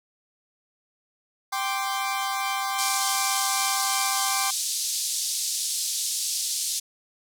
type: chord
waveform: sawtooth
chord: G suspended fourth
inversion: none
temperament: equal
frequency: 784 / 1046.5 / 1174.7 Hz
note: G5 / C6 / D6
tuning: 0 / 0 / 0 cents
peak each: -25 / -27 / -27 dBFS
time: 1.52-4.51 s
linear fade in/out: 10 ms
type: band-pass noise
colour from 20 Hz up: pink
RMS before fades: -28 dBFS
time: 2.78-6.8 s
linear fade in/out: 10 ms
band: 4300 to 11000 Hz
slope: 24 dB/octave
effects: none